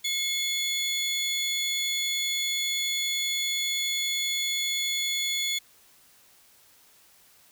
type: tone pair together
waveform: 30% pulse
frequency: 2160 / 3431 Hz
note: C#7 / A7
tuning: -45 / -44 cents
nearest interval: minor sixth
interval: 801 cents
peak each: -28 / -25 dBFS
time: 0.04-5.59 s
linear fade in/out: 10 ms
effects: white hiss -58 dBFS RMS until 7.51 s